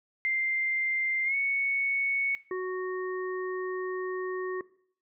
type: tone with pitch glide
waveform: sine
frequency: 2093 to 2217 Hz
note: C7 to C#7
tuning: 0 to 0 cents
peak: -25 dBFS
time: 0.25-2.35 s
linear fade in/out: 0 ms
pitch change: +100 cents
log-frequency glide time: 1.25-1.35 s
type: harmonic tone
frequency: 370 Hz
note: F#4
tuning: in tune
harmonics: 1 / 3 / 5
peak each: -30 / -39 / -41 dBFS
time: 2.51-4.61 s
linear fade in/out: 2 ms
effects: noise-tail reverb RT60 0.6 s tail -20 dB re dry